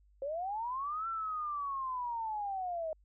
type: linear two-way sweep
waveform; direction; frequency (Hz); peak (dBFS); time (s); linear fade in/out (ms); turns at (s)
sine; up then down; 529 to 1357 to 620; -34; 0.22-2.93; 2; 1.08
effects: added 50 Hz sine -62 dBFS peak until 3.04 s